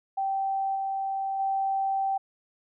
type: tone with level steps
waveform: sine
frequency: 778 Hz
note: G5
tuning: 13 cents flat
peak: -25 / -27 / -24 dBFS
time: 0.17-2.18 s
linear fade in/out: 10 ms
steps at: 0.75 / 1.39 s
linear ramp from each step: 10 ms
effects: none